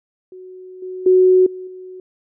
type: tone with level steps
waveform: sine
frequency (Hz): 370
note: F#4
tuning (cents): 0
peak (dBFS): -34 / -26 / -8 / -28 / -32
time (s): 0.32-2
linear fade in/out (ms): 2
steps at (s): 0.82 / 1.06 / 1.46 / 1.67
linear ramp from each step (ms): 5
effects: none